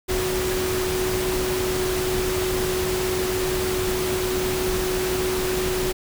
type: tone in noise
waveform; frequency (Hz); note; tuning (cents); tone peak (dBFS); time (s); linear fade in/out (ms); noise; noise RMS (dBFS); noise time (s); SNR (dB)
sine; 370; F#4; 0; -23; 0.08-5.93; 20; pink; -27; 0.08-5.93; +1
effects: none